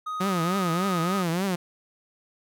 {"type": "tone", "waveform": "triangle", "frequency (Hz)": 1250, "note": "D#6", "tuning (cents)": 8, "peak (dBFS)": -27, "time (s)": [0.06, 1.23], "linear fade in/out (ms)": 10}
{"type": "tone with vibrato", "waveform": "sawtooth", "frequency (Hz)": 180, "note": "F#3", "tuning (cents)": -47, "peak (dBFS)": -20, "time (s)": [0.2, 1.56], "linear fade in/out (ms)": 10, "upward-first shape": "triangle", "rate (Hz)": 3.4, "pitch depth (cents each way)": 200}
{"effects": []}